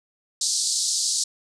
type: band-pass noise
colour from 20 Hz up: pink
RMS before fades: -24 dBFS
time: 0.41-1.24 s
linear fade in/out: 5 ms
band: 4200 to 9000 Hz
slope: 48 dB/octave
effects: none